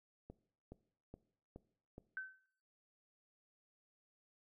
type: click train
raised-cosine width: 2 ms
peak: -37 dBFS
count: 5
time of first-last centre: 0.3-1.981 s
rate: 2.38 Hz
type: tone with exponential decay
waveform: sine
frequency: 1533 Hz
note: G6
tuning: 39 cents flat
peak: -38 dBFS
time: 2.17-2.46 s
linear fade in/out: 1 ms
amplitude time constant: 62 ms
effects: noise-tail reverb RT60 0.6 s tail -19 dB re dry